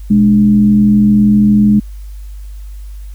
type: tone with frequency modulation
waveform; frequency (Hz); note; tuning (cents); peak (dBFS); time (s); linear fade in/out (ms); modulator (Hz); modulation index
sine; 207.7; G#3; 0; -5; 0.1-1.8; 10; 87.4; 0.42
effects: added 50 Hz sine -25 dBFS peak until 3.14 s + white hiss -49 dBFS RMS until 3.14 s